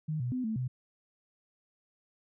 sine tone with pitch steps, 155 / 123.1 / 253.4 / 220.4 / 126.9 Hz, D#3 / B2 / B3 / A3 / B2, -6 / -5 / +45 / +3 / +47 cents, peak -30 dBFS, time 0.08-0.68 s, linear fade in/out 10 ms, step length 120 ms, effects none

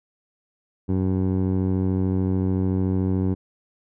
15% pulse tone with low-pass filter, 93.6 Hz, F#2, 20 cents sharp, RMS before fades -22 dBFS, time 0.88-3.35 s, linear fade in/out 20 ms, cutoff 430 Hz, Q 0.68, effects none

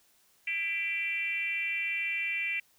sine tone with frequency modulation, 2349 Hz, D7, in tune, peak -29 dBFS, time 0.47-2.6 s, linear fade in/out 5 ms, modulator 358 Hz, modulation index 0.93, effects white hiss -66 dBFS RMS until 2.78 s

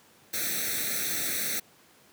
white noise with comb filter, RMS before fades -30 dBFS, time 0.33-1.6 s, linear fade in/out 10 ms, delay 0.5 ms, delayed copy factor +1, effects pink hiss -58 dBFS RMS until 2.12 s + high-pass 150 Hz 12 dB/octave

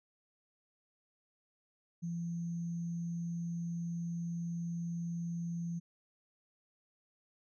sine tone with sample-and-hold, 170.1 Hz, F3, 45 cents flat, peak -35 dBFS, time 2.02-5.8 s, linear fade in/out 20 ms, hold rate 6300 Hz, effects resampled to 22050 Hz

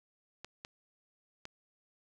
clicks, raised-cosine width 0.2 ms, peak -26 dBFS, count 3, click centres 0.446 / 0.649 / 1.454 s, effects none

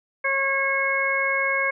harmonic tone, 545 Hz, C#5, 29 cents flat, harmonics 1 / 2 / 3 / 4, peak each -28 / -28 / -26 / -23 dBFS, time 0.24-1.71 s, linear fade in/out 10 ms, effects none

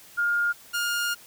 sine / sawtooth tone pair in turn, 1415 / 1415 Hz, F6 / F6, +22 / +22 cents, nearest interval unison, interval 0 cents, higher neither, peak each -21 dBFS, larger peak neither, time 0.17-0.53 / 0.73-1.15 s, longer second, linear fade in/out 20 ms, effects white hiss -50 dBFS RMS until 1.26 s

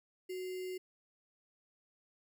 sine tone with sample-and-hold, 369.6 Hz, F#4, 2 cents flat, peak -38 dBFS, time 0.29-0.78 s, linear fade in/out 10 ms, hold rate 2450 Hz, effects none

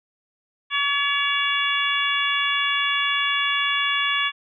harmonic tone with a mistuned harmonic, 568 Hz, C#5, 42 cents sharp, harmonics 2 / 3 / 4 / 5 / 6, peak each -26 / -26 / -26 / -26 / -26 dBFS, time 0.7-4.32 s, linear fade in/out 50 ms, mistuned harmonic 5, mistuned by -26 cents, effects none

